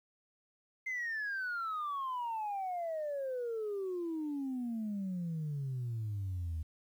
sine exponential sweep, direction down, 2093 to 77.78 Hz, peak -33 dBFS, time 0.86-6.63 s, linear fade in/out 10 ms, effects tanh soft clip ceiling -32 dBFS + 11-bit

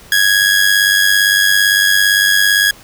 sawtooth tone with amplitude modulation, 1661.2 Hz, G#6, in tune, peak -3 dBFS, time 0.12-2.71 s, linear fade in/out 2 ms, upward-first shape sine, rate 97.7 Hz, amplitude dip 60%, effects pink hiss -40 dBFS RMS until 2.83 s

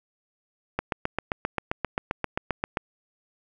click train, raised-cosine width 0.5 ms, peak -10 dBFS, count 16, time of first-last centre 0.79-2.772 s, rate 7.57 Hz, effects none

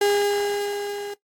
35% pulse tone with level ramp, 407.4 Hz, G#4, 33 cents flat, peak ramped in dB -15 to -29 dBFS, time 0.01-1.14 s, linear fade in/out 5 ms, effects noise-tail reverb RT60 0.1 s tail -17 dB re dry + AAC 64 kbps

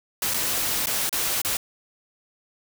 white noise with dropouts, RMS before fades -25 dBFS, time 0.22-1.57 s, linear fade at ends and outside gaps 2 ms, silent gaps 0.338-0.342 / 0.859-0.869 / 1.094-1.127 / 1.417-1.448 s, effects none

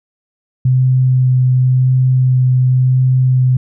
sine tone with vibrato, 128.3 Hz, C3, 34 cents flat, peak -8 dBFS, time 0.65-3.57 s, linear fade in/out 5 ms, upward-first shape sine, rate 0.93 Hz, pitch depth 10 cents each way, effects none

